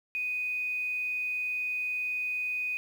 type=tone with quantisation; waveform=sine; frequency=2491 Hz; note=D#7; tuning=1 cent sharp; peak=-29 dBFS; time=0.15-2.77 s; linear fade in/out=0 ms; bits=9; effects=none